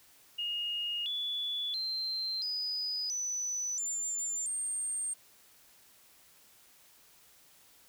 sine tone with pitch steps, 2856 / 3436 / 4133 / 4973 / 5982 / 7197 / 8658 Hz, F7 / A7 / C8 / D#8 / F#8 / A8 / C#9, +38 / -42 / -22 / -2 / +18 / +38 / -42 cents, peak -32 dBFS, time 0.38-5.14 s, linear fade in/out 10 ms, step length 680 ms, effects white hiss -61 dBFS RMS until 7.88 s

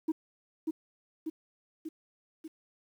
sine tone with echo, 317.2 Hz, D#4, 33 cents sharp, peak -23 dBFS, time 0.08-0.12 s, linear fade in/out 10 ms, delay 590 ms, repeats 4, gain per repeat -4 dB, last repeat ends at 2.48 s, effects tanh soft clip ceiling -25 dBFS + 10-bit

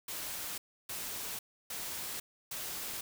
white noise bursts, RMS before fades -40 dBFS, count 4, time 0.08-3.01 s, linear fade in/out 5 ms, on 500 ms, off 310 ms, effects none

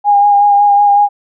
sine tone with vibrato, 815 Hz, G#5, 33 cents flat, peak -5 dBFS, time 0.04-1.09 s, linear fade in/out 50 ms, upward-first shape sine, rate 5.4 Hz, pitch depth 20 cents each way, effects none

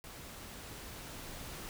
pink noise with level ramp, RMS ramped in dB -49 to -45 dBFS, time 0.04-1.69 s, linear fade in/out 0 ms, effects none

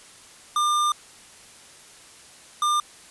square tone bursts at uneven times, 1200 Hz, D6, 37 cents sharp, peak -20 dBFS, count 2, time 0.56-0.92 / 2.62-2.8 s, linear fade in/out 2 ms, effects white hiss -48 dBFS RMS until 3.1 s + resampled to 24000 Hz

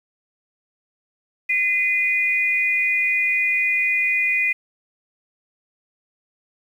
sine tone pair together, 2040 / 2456 Hz, C7 / D#7, -44 / -23 cents, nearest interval minor third, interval 321 cents, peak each -21 / -19 dBFS, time 1.49-4.53 s, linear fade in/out 10 ms, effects 8-bit

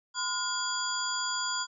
sine tone cluster, 1019 / 1428 / 3335 / 4795 / 7040 Hz, C6 / F6 / G#7 / D8 / A8, -46 / +38 / +7 / +35 / 0 cents, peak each -35 / -35 / -37 / -35 / -36 dBFS, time 0.14-1.67 s, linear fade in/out 50 ms, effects none

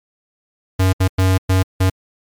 square tone bursts at uneven times, 93.9 Hz, F#2, 26 cents sharp, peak -12 dBFS, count 5, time 0.79-0.93 / 1-1.08 / 1.18-1.38 / 1.49-1.63 / 1.8-1.9 s, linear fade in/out 10 ms, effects MP3 96 kbps

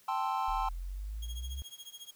triangle chord, A minor seventh, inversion third, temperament equal, 784 / 880 / 1046.5 / 1318.5 Hz, G5 / A5 / C6 / E6, 0 / 0 / 0 / 0 cents, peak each -33 / -33 / -33 / -38 dBFS, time 0.08-0.69 s, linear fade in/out 5 ms
sine exponential sweep, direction up, 36.71 to 69.2 Hz, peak -36 dBFS, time 0.48-1.62 s, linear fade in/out 0 ms
sawtooth tone with tremolo, 3273 Hz, G#7, 26 cents flat, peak -39 dBFS, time 1.22-2.11 s, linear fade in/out 5 ms, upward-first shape triangle, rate 14 Hz, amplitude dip 100%
effects white hiss -63 dBFS RMS until 2.15 s

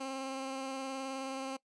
15% pulse tone with vibrato, 266.8 Hz, C4, 34 cents sharp, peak -31 dBFS, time 0-1.57 s, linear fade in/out 10 ms, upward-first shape square, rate 19 Hz, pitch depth 15 cents each way, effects noise-tail reverb RT60 0.1 s tail -21 dB re dry + resampled to 22050 Hz

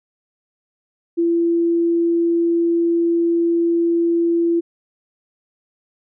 sine tone, 338.2 Hz, E4, 44 cents sharp, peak -14 dBFS, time 1.17-4.61 s, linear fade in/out 20 ms, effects none

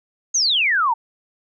sine exponential sweep, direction down, 6700 to 871 Hz, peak -15 dBFS, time 0.34-0.94 s, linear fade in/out 10 ms, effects none

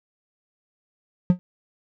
triangle tone with exponential decay, 179.1 Hz, F3, 44 cents sharp, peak -7 dBFS, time 1.3-1.39 s, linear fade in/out 0 ms, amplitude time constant 19 ms, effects none

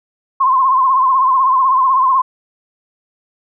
sine tone with vibrato, 1049 Hz, C6, 4 cents sharp, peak -9 dBFS, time 0.4-2.22 s, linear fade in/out 10 ms, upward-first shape triangle, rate 16 Hz, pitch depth 88 cents each way, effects none

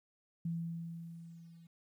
sine tone with level ramp, 167.2 Hz, E3, 25 cents sharp, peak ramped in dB -33 to -55 dBFS, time 0.45-1.67 s, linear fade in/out 5 ms, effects 12-bit

